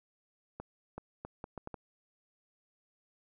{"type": "accelerating click train", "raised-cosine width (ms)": 1, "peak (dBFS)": -27, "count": 7, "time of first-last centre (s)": [0.6, 1.742], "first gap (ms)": 380, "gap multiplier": 0.71, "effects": []}